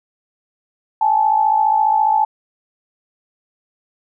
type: tone pair together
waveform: sine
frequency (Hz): 815 / 869.7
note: G#5 / A5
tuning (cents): -33 / -20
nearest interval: minor second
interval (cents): 113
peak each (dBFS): -18 / -13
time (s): 1.01-2.25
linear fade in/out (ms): 5
effects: none